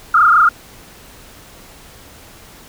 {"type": "tone with frequency modulation", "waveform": "sine", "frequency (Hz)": 1318.5, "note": "E6", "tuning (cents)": 0, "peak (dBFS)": -7, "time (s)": [0.14, 0.49], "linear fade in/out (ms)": 5, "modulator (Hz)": 26.3, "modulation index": 4, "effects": ["pink hiss -41 dBFS RMS until 2.68 s"]}